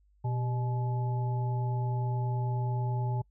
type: harmonic tone with a mistuned harmonic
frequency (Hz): 122.3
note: B2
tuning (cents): -16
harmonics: 1 / 3 / 5 / 7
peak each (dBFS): -28 / -43 / -47 / -39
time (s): 0.24-3.22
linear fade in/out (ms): 10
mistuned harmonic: 3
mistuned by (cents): +110
effects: noise-tail reverb RT60 0.1 s tail -26 dB re dry + added 50 Hz sine -62 dBFS peak until 3.3 s